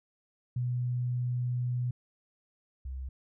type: tone pair in turn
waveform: sine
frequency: 123.47 / 65.41 Hz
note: B2 / C2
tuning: 0 / 0 cents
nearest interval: major seventh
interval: 1100 cents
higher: first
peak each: -28 / -35 dBFS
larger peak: first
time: 0.56-1.91 / 2.85-3.09 s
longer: first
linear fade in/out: 5 ms
effects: none